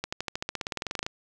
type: accelerating click train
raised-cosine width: 0.2 ms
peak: -13 dBFS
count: 19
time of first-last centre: 0.04-1.065 s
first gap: 85 ms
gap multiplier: 0.95
effects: none